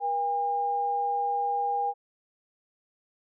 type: tone pair together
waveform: sine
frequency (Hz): 479.8 / 807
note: A#4 / G#5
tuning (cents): +50 / -50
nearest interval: major sixth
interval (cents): 900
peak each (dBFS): -35 / -25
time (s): 0-1.94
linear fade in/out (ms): 50
effects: none

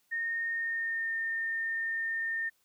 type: tone with pitch glide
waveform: sine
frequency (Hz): 1840 to 1817.8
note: A#6 to A#6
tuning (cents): -23 to -44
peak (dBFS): -30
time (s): 0.11-2.5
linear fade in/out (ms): 20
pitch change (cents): -21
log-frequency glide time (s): 0.51-1.16
effects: white hiss -72 dBFS RMS until 2.64 s

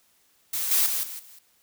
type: noise with level steps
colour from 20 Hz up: blue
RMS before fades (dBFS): -28 / -21 / -27 / -37 / -49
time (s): 0.53-1.39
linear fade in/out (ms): 5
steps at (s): 0.71 / 0.86 / 1.03 / 1.19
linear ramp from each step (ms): 5
effects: white hiss -64 dBFS RMS until 1.62 s

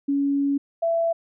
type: tone pair in turn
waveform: sine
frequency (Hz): 280.6 / 667.4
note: C#4 / E5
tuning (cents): +21 / +21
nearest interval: octave + minor third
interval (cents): 1500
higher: second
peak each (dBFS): -19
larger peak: neither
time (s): 0.08-0.58 / 0.82-1.13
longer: first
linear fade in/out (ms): 10
effects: none

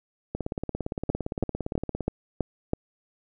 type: two click trains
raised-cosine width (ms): 2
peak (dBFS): -11 / -16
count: 6 / 30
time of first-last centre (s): 1.1-2.734 / 0.35-2.007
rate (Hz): 3.06 / 17.5
effects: none

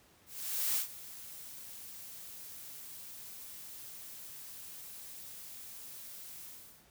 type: noise with ADSR envelope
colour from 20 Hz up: blue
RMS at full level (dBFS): -31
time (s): 0.26-6.86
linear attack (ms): 500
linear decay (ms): 110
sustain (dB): -17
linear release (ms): 420
effects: pink hiss -64 dBFS RMS until 6.9 s + high-pass 60 Hz 12 dB/octave

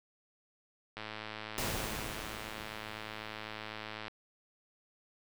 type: click train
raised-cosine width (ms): 0.3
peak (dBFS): -25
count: 337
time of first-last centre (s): 0.97-4.081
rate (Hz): 108
type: noise with exponential decay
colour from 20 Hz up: pink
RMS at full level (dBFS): -34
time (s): 1.58-3.98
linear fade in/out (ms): 0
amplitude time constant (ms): 520
effects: none

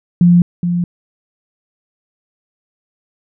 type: tone with echo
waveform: sine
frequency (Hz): 174.61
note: F3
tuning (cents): 0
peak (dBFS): -5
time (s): 0.21-0.42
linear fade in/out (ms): 2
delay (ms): 420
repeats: 1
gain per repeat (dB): -8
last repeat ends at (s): 0.84
effects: none

